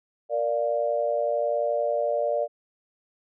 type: chord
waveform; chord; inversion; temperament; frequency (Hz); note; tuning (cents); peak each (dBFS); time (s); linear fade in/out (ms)
sine; Bb major; none; equal; 466.2 / 587.3 / 698.5; Bb4 / D5 / F5; 0 / 0 / 0; -29 / -24 / -30; 0.29-2.48; 50
effects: none